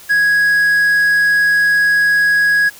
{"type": "tone with quantisation", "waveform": "triangle", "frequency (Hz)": 1661.2, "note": "G#6", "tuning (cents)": 0, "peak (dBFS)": -8, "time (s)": [0.09, 2.7], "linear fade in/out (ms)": 20, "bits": 6, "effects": ["white hiss -39 dBFS RMS until 2.79 s"]}